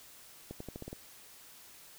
accelerating click train, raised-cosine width 2 ms, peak -28 dBFS, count 7, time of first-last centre 0.51-0.93 s, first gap 94 ms, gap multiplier 0.88, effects white hiss -55 dBFS RMS until 1.98 s

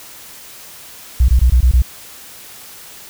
sine tone bursts, 61.74 Hz, B1, in tune, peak -5 dBFS, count 6, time 1.2-1.82 s, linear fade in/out 5 ms, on 85 ms, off 22 ms, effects tanh soft clip ceiling -4 dBFS + white hiss -37 dBFS RMS until 3.09 s

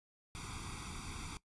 pink noise with comb filter, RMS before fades -45 dBFS, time 0.35-1.37 s, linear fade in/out 0 ms, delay 0.85 ms, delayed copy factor +1, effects noise-tail reverb RT60 0.1 s tail -18 dB re dry + resampled to 24000 Hz

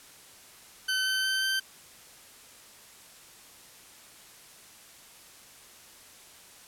20% pulse tone with pitch steps, 1526 / 1534.8 / 1543.7 / 1552.7 Hz, G6 / G6 / G6 / G6, -47 / -37 / -27 / -17 cents, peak -21 dBFS, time 0.88-1.6 s, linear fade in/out 10 ms, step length 180 ms, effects white hiss -52 dBFS RMS until 6.67 s + low-pass 12000 Hz 12 dB/octave

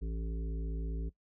harmonic tone with a mistuned harmonic, 55 Hz, A1, in tune, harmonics 1 / 3 / 5 / 7 / 8, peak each -34 / -44 / -48 / -51 / -52 dBFS, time 0.01-1.1 s, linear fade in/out 20 ms, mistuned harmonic 1, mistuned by +21 cents, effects noise-tail reverb RT60 0.1 s tail -17 dB re dry

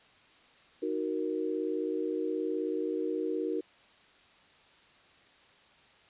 sine chord, D# minor, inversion none, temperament equal, 311.1 / 370 / 466.2 Hz, D#4 / F#4 / A#4, 0 / 0 / 0 cents, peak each -34 dBFS, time 0.82-3.61 s, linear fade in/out 10 ms, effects white hiss -60 dBFS RMS until 6.09 s + resampled to 8000 Hz

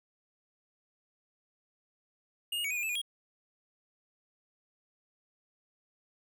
square tone with pitch steps, 2842 / 2864 / 2256 / 2478 / 2413 / 2621 / 2445 / 3282 Hz, F7 / F7 / C#7 / D#7 / D7 / E7 / D#7 / G#7, +30 / +43 / +30 / -8 / +46 / -11 / -31 / -21 cents, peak -32 dBFS, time 2.52-3.016 s, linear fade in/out 5 ms, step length 62 ms, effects none

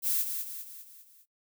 violet noise with echo, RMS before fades -28 dBFS, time 0.02-0.26 s, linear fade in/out 50 ms, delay 200 ms, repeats 5, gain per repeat -6 dB, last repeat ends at 1.26 s, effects noise-tail reverb RT60 0.1 s tail -20 dB re dry

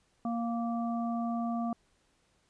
harmonic tone, 233.1 Hz, A#3, in tune, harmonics 1 / 3 / 5, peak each -31 / -36 / -42 dBFS, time 0.25-1.73 s, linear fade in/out 2 ms, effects pink hiss -71 dBFS RMS until 2.49 s + resampled to 22050 Hz

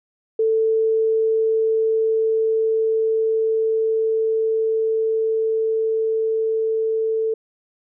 sine tone with level ramp, 443.6 Hz, A4, 14 cents sharp, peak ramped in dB -15 to -18 dBFS, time 0.39-7.34 s, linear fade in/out 5 ms, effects none

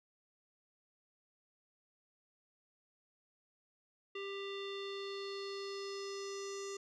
square tone with low-pass filter sweep, 395.5 Hz, G4, 15 cents sharp, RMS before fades -43 dBFS, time 4.15-6.77 s, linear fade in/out 5 ms, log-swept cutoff 3100 to 6500 Hz, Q 4.3, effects none

